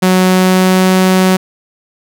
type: tone with pitch glide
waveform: sawtooth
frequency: 185 to 186.61 Hz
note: F#3 to F#3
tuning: 0 to +15 cents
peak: -3 dBFS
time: 0.02-1.37 s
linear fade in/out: 10 ms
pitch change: +15 cents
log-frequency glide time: 0.26-0.93 s
effects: none